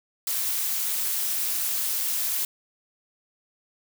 blue noise with amplitude modulation, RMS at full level -24 dBFS, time 0.27-2.45 s, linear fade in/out 2 ms, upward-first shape sine, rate 299 Hz, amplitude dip 60%, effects none

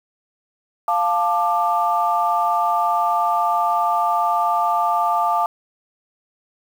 sine chord, D minor, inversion first, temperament equal with one note detuned, 698.5 / 880 / 1185.6 Hz, F5 / A5 / D6, 0 / 0 / +16 cents, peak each -20 dBFS, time 0.88-5.46 s, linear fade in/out 2 ms, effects tanh soft clip ceiling -6 dBFS + 7-bit

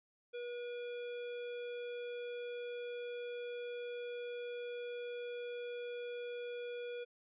square tone with notch filter, 483.2 Hz, B4, 38 cents flat, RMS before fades -43 dBFS, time 0.33-7.05 s, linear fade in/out 20 ms, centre 1000 Hz, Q 0.8, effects resampled to 8000 Hz

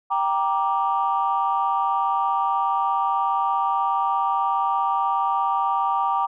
sine chord, G minor, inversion none, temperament just, 784 / 940.8 / 1176 Hz, G5 / Bb5 / D6, 0 / +16 / +2 cents, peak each -23 dBFS, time 0.1-6.27 s, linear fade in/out 20 ms, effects tanh soft clip ceiling -11 dBFS

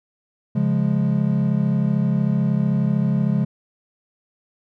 triangle chord, Db major, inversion none, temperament equal, 138.59 / 174.61 / 207.7 Hz, Db3 / F3 / Ab3, 0 / 0 / 0 cents, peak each -19 / -20 / -19 dBFS, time 0.55-3.45 s, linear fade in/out 10 ms, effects none

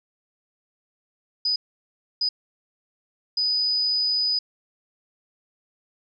sine tone bursts at uneven times, 4978 Hz, D#8, in tune, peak -20 dBFS, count 3, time 1.45-1.56 / 2.21-2.29 / 3.37-4.39 s, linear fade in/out 5 ms, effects none

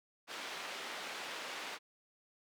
white band-pass noise, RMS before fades -44 dBFS, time 0.27-1.79 s, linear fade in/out 50 ms, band 340 to 3100 Hz, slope 12 dB/octave, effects none

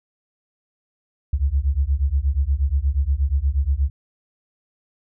sine beating tone pair, 65.41 / 73.81 Hz, C2 / D2, 0 / +9 cents, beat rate 8.4 Hz, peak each -20 dBFS, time 1.33-3.9 s, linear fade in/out 5 ms, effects none

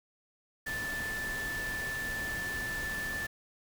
sine tone in noise, 1757 Hz, A6, 3 cents flat, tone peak -34 dBFS, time 0.66-3.27 s, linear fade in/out 10 ms, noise pink, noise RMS -41 dBFS, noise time 0.66-3.27 s, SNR +4 dB, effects none

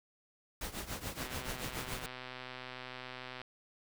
pink noise with tremolo, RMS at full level -38 dBFS, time 0.61-2.06 s, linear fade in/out 2 ms, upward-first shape triangle, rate 7 Hz, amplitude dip 85%
click train, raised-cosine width 0.3 ms, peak -28 dBFS, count 285, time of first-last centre 1.18-3.416 s, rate 127 Hz
effects none

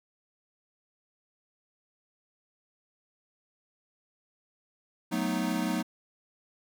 square chord, B dominant seventh, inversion second, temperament equal, 185 / 220 / 246.9 / 311.1 Hz, F#3 / A3 / B3 / D#4, 0 / 0 / 0 / 0 cents, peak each -34 dBFS, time 5.11-5.83 s, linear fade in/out 20 ms, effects none

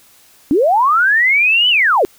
sine linear two-way sweep, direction up then down, 257.8 to 3034 to 333.7 Hz, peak -9 dBFS, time 0.51-2.05 s, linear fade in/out 0 ms, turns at 1.69 s, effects white hiss -48 dBFS RMS until 2.18 s

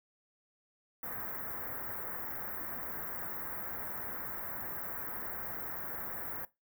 white band-stop noise, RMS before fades -40 dBFS, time 1.03-6.45 s, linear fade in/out 2 ms, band 1900 to 14000 Hz, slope 48 dB/octave, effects noise-tail reverb RT60 0.2 s tail -19 dB re dry

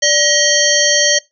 harmonic tone with a mistuned harmonic, 632 Hz, D#5, 27 cents sharp, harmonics 1 / 3 / 5 / 7 / 9 / 10, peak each -17 / -17 / -17 / -17 / -17 / -17 dBFS, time 0.02-1.19 s, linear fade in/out 10 ms, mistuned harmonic 1, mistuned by -130 cents, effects noise-tail reverb RT60 0.2 s tail -22 dB re dry

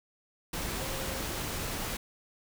sine tone in noise, 533 Hz, C5, 32 cents sharp, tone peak -43 dBFS, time 0.81-1.2 s, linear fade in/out 5 ms, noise pink, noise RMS -35 dBFS, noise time 0.53-1.97 s, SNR -11 dB, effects none

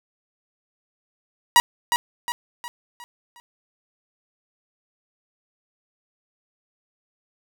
sawtooth tone with echo, 960 Hz, B5, 49 cents flat, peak -7 dBFS, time 1.56-1.6 s, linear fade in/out 0 ms, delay 360 ms, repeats 5, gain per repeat -7 dB, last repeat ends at 3.4 s, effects none

